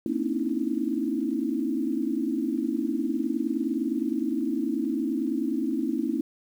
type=tone cluster; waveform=sine; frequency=230.1 / 260.9 / 280.3 / 309.6 / 329.3 Hz; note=A#3 / C4 / C#4 / D#4 / E4; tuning=-22 / -5 / +19 / -9 / -2 cents; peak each=-31 dBFS; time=0.06-6.21 s; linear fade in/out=2 ms; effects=9-bit